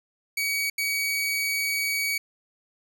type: tone bursts at uneven times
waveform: sawtooth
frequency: 2261 Hz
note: C#7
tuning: 34 cents sharp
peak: -21 dBFS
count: 2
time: 0.37-0.7 / 0.78-2.18 s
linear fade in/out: 5 ms
effects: none